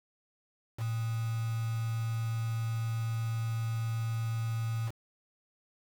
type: tone with quantisation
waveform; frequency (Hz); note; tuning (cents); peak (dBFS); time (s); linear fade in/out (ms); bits
sine; 113.5; A#2; -46; -30; 0.77-4.92; 50; 7
effects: none